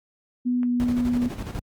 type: tone with pitch glide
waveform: sine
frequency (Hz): 246.9 to 244.1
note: B3 to B3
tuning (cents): 0 to -20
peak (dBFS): -20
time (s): 0.45-1.29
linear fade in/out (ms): 20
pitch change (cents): -20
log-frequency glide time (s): 0.61-0.69
type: click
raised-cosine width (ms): 0.5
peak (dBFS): -26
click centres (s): 0.632
type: noise with tremolo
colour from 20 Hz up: brown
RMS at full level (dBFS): -27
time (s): 0.8-1.59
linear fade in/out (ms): 0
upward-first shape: square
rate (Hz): 12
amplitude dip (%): 55
effects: high-pass 60 Hz 12 dB/octave + Opus 48 kbps